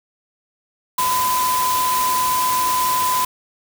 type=tone in noise; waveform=sine; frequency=1009 Hz; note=B5; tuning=37 cents sharp; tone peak=-17 dBFS; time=0.98-3.25 s; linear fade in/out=5 ms; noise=white; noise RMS=-24 dBFS; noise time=0.98-3.25 s; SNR=+4 dB; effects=none